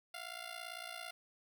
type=ring-modulated tone; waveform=10% pulse; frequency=698.5 Hz; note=F5; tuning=in tune; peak=-33 dBFS; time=0.14-1.11 s; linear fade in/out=0 ms; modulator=28.9 Hz; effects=none